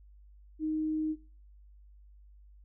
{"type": "tone", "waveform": "sine", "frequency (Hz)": 311.3, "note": "D#4", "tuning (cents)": 1, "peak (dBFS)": -29, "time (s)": [0.59, 1.16], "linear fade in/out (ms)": 50, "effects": ["noise-tail reverb RT60 0.4 s tail -22 dB re dry", "added 50 Hz sine -53 dBFS peak until 2.64 s"]}